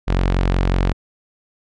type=tone; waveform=sawtooth; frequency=45.43 Hz; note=F#1; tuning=31 cents flat; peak=-11 dBFS; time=0.07-0.93 s; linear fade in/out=20 ms; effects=low-pass 4000 Hz 12 dB/octave